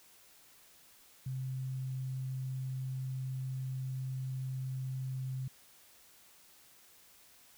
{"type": "tone", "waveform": "sine", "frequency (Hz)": 130.81, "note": "C3", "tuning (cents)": 0, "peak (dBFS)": -35, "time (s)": [1.26, 5.48], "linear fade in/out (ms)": 5, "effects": ["white hiss -61 dBFS RMS until 7.57 s"]}